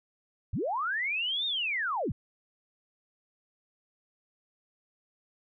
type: linear two-way sweep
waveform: sine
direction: up then down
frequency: 55.5 to 3729 to 55.5 Hz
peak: -28 dBFS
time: 0.53-2.12 s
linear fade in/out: 5 ms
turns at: 1.46 s
effects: none